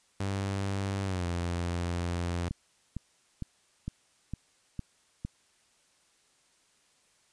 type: tone with pitch glide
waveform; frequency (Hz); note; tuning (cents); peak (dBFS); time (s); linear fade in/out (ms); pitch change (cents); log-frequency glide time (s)
sawtooth; 98 to 86.81; G2 to F2; 0 to -10; -26; 0.2-2.49; 5; -210; 1.04-1.26
type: click train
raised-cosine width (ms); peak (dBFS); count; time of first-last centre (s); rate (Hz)
5; -22; 7; 2.51-5.25; 2.19
effects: white hiss -67 dBFS RMS until 7.32 s + resampled to 22050 Hz